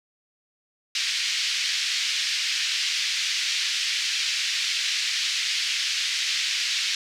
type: band-pass noise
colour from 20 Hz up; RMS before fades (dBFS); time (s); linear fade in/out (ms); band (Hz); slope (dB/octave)
white; -26; 0.95-6.95; 2; 2000 to 5300; 24
effects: none